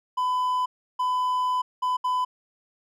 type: tone bursts at uneven times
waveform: triangle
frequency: 1004 Hz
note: B5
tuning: 28 cents sharp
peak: -20 dBFS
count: 4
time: 0.17-0.66 / 0.99-1.62 / 1.82-1.97 / 2.04-2.25 s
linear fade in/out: 10 ms
effects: none